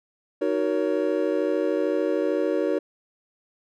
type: chord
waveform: triangle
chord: D# minor seventh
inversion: none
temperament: just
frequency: 311.1 / 373.4 / 466.7 / 560 Hz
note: D#4 / F#4 / A#4 / C#5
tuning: 0 / +16 / +2 / +18 cents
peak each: -25 dBFS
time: 0.41-2.79 s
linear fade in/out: 10 ms
effects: none